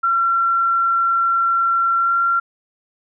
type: tone with pitch glide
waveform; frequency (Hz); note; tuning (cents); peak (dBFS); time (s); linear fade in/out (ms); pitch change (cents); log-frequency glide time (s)
sine; 1362 to 1373.9; F6 to F6; -44 to -29; -14; 0.03-2.4; 10; +15; 1.98-2.13
effects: none